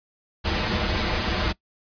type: noise with comb filter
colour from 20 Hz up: pink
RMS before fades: -24 dBFS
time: 0.44-1.53 s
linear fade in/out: 20 ms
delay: 7.3 ms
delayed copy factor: -0.95
effects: noise-tail reverb RT60 0.1 s tail -21 dB re dry + resampled to 11025 Hz